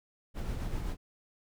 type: noise with tremolo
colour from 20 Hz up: brown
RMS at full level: -33 dBFS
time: 0.34-0.97 s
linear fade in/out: 50 ms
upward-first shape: triangle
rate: 7.7 Hz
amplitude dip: 40%
effects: none